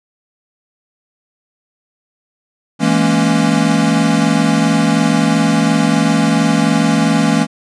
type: chord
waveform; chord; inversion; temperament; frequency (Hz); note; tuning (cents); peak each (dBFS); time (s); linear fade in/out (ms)
square; A# half-diminished seventh; second; equal with one note detuned; 164.81 / 210.2 / 233.1 / 277.2; E3 / G#3 / A#3 / C#4; 0 / +21 / 0 / 0; -17; 2.79-7.47; 50
effects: resampled to 22050 Hz